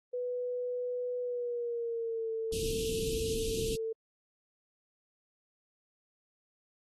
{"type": "tone with pitch glide", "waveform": "sine", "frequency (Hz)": [493.9, 447.7], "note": ["B4", "A4"], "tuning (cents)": [0, 30], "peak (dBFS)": -32, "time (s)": [0.13, 3.93], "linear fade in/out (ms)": 10, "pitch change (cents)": -170, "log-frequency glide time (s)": [1.21, 2.31]}
{"type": "band-stop noise", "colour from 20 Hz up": "pink", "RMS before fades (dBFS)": -37, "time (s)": [2.52, 3.76], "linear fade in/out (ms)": 5, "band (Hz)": [370, 2600], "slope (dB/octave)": 96}
{"effects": ["AAC 32 kbps"]}